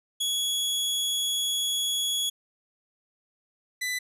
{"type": "tone pair in turn", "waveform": "sawtooth", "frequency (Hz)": [3358, 1996.7], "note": ["G#7", "B6"], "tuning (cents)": [18, 18], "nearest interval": "major sixth", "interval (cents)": 900, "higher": "first", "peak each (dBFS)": [-22, -24], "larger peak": "first", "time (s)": [[0.2, 2.3], [3.81, 3.99]], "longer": "first", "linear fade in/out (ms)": 10, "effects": ["resampled to 32000 Hz"]}